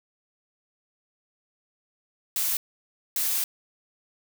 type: noise bursts at uneven times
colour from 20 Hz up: blue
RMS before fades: -26 dBFS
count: 2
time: 2.36-2.57 / 3.16-3.44 s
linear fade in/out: 2 ms
effects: none